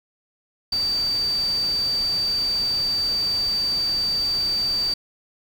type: tone in noise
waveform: sine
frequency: 4635 Hz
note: D8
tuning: 24 cents flat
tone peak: -20 dBFS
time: 0.72-4.94 s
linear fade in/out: 5 ms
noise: pink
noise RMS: -37 dBFS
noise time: 0.72-4.94 s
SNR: +14 dB
effects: none